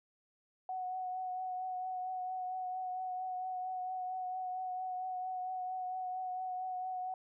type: tone with vibrato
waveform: sine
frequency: 740 Hz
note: F#5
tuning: in tune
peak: -36 dBFS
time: 0.69-7.14 s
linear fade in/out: 2 ms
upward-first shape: triangle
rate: 4.4 Hz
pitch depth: 24 cents each way
effects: none